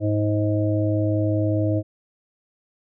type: harmonic tone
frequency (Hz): 105.2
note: G#2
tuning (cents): +23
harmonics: 1 / 3 / 5 / 6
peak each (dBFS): -21 / -23 / -29 / -28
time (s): 0-1.83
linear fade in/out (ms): 50
effects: none